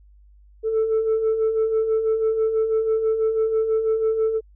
sine beating tone pair, 436.9 / 443 Hz, A4 / A4, -12 / +12 cents, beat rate 6.1 Hz, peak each -25 / -17 dBFS, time 0.63-4.41 s, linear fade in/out 50 ms, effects tanh soft clip ceiling -15 dBFS + added 50 Hz sine -48 dBFS peak until 4.55 s

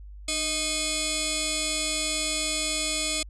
sine tone with frequency modulation, 2166 Hz, C#7, 41 cents flat, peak -25 dBFS, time 0.28-3.23 s, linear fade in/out 5 ms, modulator 931 Hz, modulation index 7.5, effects added 50 Hz sine -40 dBFS peak until 3.29 s

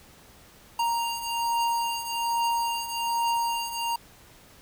square beating tone pair, 932.3 / 933.5 Hz, A#5 / A#5, 0 / +2 cents, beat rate 1.2 Hz, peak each -32 / -27 dBFS, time 0.79-3.96 s, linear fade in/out 5 ms, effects pink hiss -53 dBFS RMS until 4.61 s

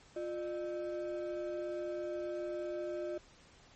triangle ring-modulated tone, 478.2 Hz, A#4, 44 cents sharp, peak -31 dBFS, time 0.16-3.18 s, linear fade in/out 5 ms, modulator 127 Hz, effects pink hiss -61 dBFS RMS until 3.75 s + MP3 32 kbps

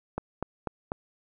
click train, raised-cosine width 1 ms, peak -16 dBFS, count 4, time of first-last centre 0.18-0.919 s, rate 4.06 Hz, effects none

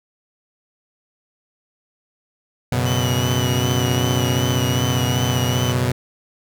sawtooth chord, F# suspended fourth, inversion none, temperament equal, 92.5 / 123.47 / 138.59 Hz, F#2 / B2 / C#3, 0 / 0 / 0 cents, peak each -20 / -15 / -21 dBFS, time 2.72-5.92 s, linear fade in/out 5 ms
30% pulse tone with vibrato, 2960 Hz, F#7, in tune, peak -24 dBFS, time 2.85-5.73 s, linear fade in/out 20 ms, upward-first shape sine, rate 2.6 Hz, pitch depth 40 cents each way
effects none

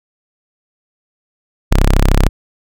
sawtooth tone, 33.28 Hz, C1, 30 cents sharp, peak -4 dBFS, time 1.71-2.29 s, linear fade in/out 10 ms, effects none

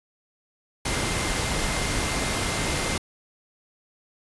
sine tone in noise, 2093 Hz, C7, in tune, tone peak -36 dBFS, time 0.85-2.98 s, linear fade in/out 5 ms, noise pink, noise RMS -26 dBFS, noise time 0.85-2.98 s, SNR -13 dB, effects resampled to 24000 Hz

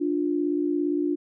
sine tone pair together, 294.4 / 351.9 Hz, D4 / F4, +4 / +13 cents, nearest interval minor third, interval 309 cents, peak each -24 / -26 dBFS, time 0-1.16 s, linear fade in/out 20 ms, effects none

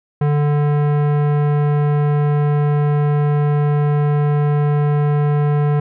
sine tone with tanh clipping, 146.83 Hz, D3, in tune, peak -15 dBFS, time 0.21-5.8 s, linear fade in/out 5 ms, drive 18 dB, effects none

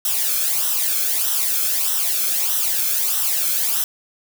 blue noise with flanger, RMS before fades -20 dBFS, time 0.05-3.84 s, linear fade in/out 2 ms, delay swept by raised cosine 0.43 to 1.07 ms, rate 1.6 Hz, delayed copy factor -0.7, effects none

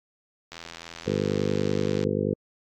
click train, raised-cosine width 0.2 ms, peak -21 dBFS, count 128, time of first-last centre 0.52-2.039 s, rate 83.6 Hz
harmonic tone, 50.4 Hz, G1, 49 cents sharp, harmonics 2 / 3 / 4 / 5 / 6 / 7 / 8 / 9 / 10, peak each -33 / -32 / -30 / -33 / -36 / -33 / -32 / -30 / -32 dBFS, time 1.06-2.34 s, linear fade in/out 10 ms
effects AAC 64 kbps

